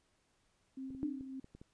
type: tone with tremolo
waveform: sine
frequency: 265 Hz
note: C4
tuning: 22 cents sharp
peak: -40 dBFS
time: 0.77-1.4 s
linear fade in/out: 5 ms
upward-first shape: triangle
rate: 3.6 Hz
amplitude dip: 45%
type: clicks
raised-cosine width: 3 ms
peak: -39 dBFS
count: 7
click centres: 0.905 / 0.949 / 1.03 / 1.209 / 1.444 / 1.55 / 1.615 s
type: tone with exponential decay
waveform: sine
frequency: 298.1 Hz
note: D4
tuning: 26 cents sharp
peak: -30 dBFS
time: 1.03-1.33 s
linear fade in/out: 0 ms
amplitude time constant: 64 ms
effects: pink hiss -75 dBFS RMS until 1.73 s + resampled to 22050 Hz